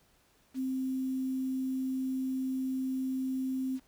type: tone with quantisation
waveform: sine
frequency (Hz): 261.6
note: C4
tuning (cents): 0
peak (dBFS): -30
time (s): 0.54-3.8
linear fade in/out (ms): 50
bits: 9
effects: pink hiss -67 dBFS RMS until 3.87 s